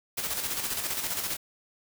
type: noise with tremolo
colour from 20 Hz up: white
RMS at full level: -30 dBFS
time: 0.17-1.37 s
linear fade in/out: 10 ms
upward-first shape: square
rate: 15 Hz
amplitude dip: 45%
effects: none